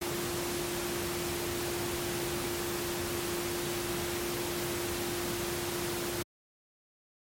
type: tone in noise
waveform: sine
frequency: 349.2 Hz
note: F4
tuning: in tune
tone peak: -35 dBFS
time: 0.01-6.23 s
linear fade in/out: 10 ms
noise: pink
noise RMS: -35 dBFS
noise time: 0.01-6.23 s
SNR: -3 dB
effects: high-pass 80 Hz 12 dB/octave + MP3 64 kbps